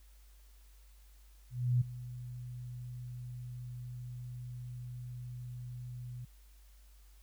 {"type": "tone with ADSR envelope", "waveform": "sine", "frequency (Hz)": 123.47, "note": "B2", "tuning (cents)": 0, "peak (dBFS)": -24, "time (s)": [1.5, 6.25], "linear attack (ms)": 310, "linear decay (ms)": 10, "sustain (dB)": -17, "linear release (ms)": 5, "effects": ["added 50 Hz sine -56 dBFS peak until 7.22 s", "white hiss -68 dBFS RMS until 7.22 s"]}